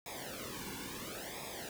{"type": "noise with flanger", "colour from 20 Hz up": "pink", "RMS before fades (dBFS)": -44, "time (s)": [0.06, 1.69], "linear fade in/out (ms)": 2, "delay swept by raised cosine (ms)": [0.67, 1.61], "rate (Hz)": 0.73, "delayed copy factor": -1, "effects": []}